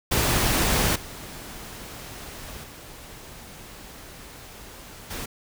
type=noise with level steps; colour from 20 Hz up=pink; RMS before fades=-22 / -39 / -43 / -33 dBFS; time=0.11-5.26 s; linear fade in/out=10 ms; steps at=0.95 / 2.63 / 5.1 s; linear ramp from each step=10 ms; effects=none